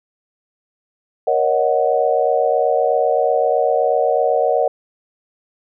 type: chord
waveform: sine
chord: D# minor seventh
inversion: second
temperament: equal with one note detuned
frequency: 471.3 / 554.4 / 622.3 / 740 Hz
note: A#4 / C#5 / D#5 / F#5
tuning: +19 / 0 / 0 / 0 cents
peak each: -19 dBFS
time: 1.27-4.68 s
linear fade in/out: 5 ms
effects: none